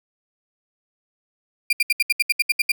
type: tone bursts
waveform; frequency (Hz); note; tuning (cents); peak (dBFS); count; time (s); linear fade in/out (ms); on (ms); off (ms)
35% pulse; 2394; D7; +33; -13; 11; 1.7-2.719; 5; 29; 70
effects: none

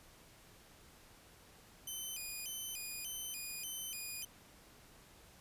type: tone with vibrato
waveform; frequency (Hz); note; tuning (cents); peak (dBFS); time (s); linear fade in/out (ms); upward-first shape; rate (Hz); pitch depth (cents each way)
5% pulse; 2742; F7; -32; -33; 1.87-4.25; 5; square; 1.7; 190
effects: pink hiss -61 dBFS RMS until 5.4 s + resampled to 32000 Hz

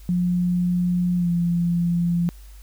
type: tone with pitch glide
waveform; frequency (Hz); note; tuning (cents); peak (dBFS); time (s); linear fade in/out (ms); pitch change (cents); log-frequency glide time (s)
sine; 177.8 to 172.24; F3 to F3; +31 to -24; -18; 0.09-2.29; 0; -55; 1.17-1.29
effects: added 50 Hz sine -40 dBFS peak until 2.62 s + white hiss -54 dBFS RMS until 2.62 s

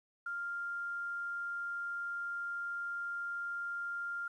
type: tone with quantisation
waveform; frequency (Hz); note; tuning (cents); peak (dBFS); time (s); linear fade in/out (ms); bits
sine; 1396.9; F6; 0; -36; 0.26-4.28; 5; 11
effects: resampled to 24000 Hz

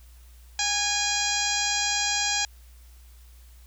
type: harmonic tone with a mistuned harmonic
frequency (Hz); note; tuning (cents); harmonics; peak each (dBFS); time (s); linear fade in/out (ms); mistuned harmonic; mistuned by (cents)
816; G#5; -31; 1 / 2 / 3 / 4 / 5 / 6 / 7 / 8 / 9; -32 / -32 / -32 / -32 / -32 / -32 / -32 / -32 / -32; 0.59-2.45; 2; 2; +25
effects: added 60 Hz sine -47 dBFS peak until 3.66 s + white hiss -59 dBFS RMS until 3.66 s

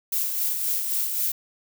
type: noise with tremolo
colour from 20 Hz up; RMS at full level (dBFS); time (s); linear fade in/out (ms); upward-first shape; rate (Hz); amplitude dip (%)
violet; -24; 0.12-1.32; 5; sine; 3.8; 40
effects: none

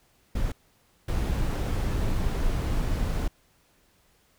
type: noise bursts at uneven times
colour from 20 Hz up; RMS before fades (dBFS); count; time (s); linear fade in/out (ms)
brown; -26; 2; 0.35-0.52 / 1.08-3.28; 5
effects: pink hiss -64 dBFS RMS until 4.38 s

